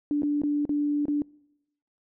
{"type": "tone with dropouts", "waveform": "sine", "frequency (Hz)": 292.4, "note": "D4", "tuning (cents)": -7, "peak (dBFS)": -22, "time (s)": [0.11, 1.22], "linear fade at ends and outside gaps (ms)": 1, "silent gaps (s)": [[0.221, 0.232], [0.418, 0.435], [0.653, 0.693], [1.055, 1.082]], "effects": ["noise-tail reverb RT60 0.9 s tail -26 dB re dry"]}